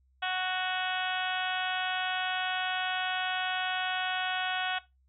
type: harmonic tone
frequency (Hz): 370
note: F#4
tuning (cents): 0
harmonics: 2 / 3 / 4 / 5 / 6 / 7 / 8 / 9 / 10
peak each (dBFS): -33 / -40 / -34 / -40 / -45 / -39 / -40 / -38 / -49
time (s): 0.22-4.79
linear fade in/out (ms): 10
effects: noise-tail reverb RT60 0.2 s tail -17 dB re dry + added 65 Hz sine -64 dBFS peak until 5.08 s